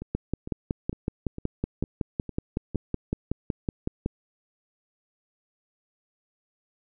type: two click trains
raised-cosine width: 3 ms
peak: -13 / -22 dBFS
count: 22 / 7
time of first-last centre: 0.15-4.061 / 0.02-2.747 s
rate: 5.37 / 2.2 Hz
effects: none